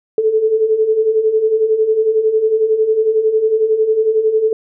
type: beating tone pair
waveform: sine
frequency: 429.9 / 440.9 Hz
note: A4 / A4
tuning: -40 / +4 cents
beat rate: 11 Hz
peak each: -18 / -12 dBFS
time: 0.18-4.53 s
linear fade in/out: 2 ms
effects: none